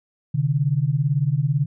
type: beating tone pair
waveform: sine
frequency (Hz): 131.6 / 149.6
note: C3 / D3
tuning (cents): +10 / +32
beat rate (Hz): 18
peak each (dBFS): -21 / -20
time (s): 0.34-1.66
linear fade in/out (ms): 10
effects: none